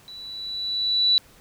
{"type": "tone with level ramp", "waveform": "sine", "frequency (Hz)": 3951, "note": "B7", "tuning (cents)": 0, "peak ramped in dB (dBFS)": [-38, -14], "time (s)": [0.08, 1.18], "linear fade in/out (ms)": 0, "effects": ["pink hiss -53 dBFS RMS until 1.4 s"]}